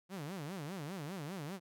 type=tone with vibrato; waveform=sawtooth; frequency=167.4 Hz; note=E3; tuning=27 cents sharp; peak=-37 dBFS; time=0.09-1.6 s; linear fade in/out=50 ms; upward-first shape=sine; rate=5 Hz; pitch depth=300 cents each way; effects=none